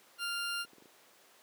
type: tone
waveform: 20% pulse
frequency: 1396.9 Hz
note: F6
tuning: in tune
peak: -29 dBFS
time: 0.18-0.66 s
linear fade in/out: 50 ms
type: clicks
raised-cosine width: 3 ms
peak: -37 dBFS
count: 5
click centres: 0.649 / 0.733 / 0.783 / 0.823 / 0.857 s
effects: pink hiss -61 dBFS RMS until 1.42 s + high-pass 400 Hz 12 dB/octave